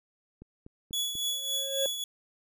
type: click train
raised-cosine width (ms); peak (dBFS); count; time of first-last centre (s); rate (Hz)
3; -33; 4; 0.42-1.153; 4.09
type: tone with tremolo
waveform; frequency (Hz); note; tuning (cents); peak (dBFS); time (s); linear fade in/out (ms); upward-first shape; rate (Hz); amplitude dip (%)
sawtooth; 3393; G#7; +36; -24; 0.93-2.04; 2; triangle; 3.6; 60
type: tone with exponential growth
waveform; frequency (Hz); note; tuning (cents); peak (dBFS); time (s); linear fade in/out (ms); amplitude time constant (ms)
triangle; 544; C#5; -33; -24; 1.21-1.86; 1; 140
effects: none